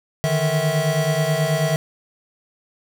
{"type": "tone cluster", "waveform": "square", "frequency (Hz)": [148.6, 157.9, 649], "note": ["D3", "D#3", "E5"], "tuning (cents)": [21, 26, -27], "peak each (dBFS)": -23, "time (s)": [0.24, 1.76], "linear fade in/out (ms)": 0, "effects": ["8-bit"]}